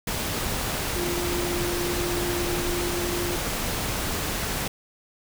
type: tone in noise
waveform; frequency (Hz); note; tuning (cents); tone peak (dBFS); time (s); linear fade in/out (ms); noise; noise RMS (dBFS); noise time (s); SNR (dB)
sine; 350.1; F4; +4; -28; 0.96-3.36; 5; pink; -28; 0.07-4.68; -3
effects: none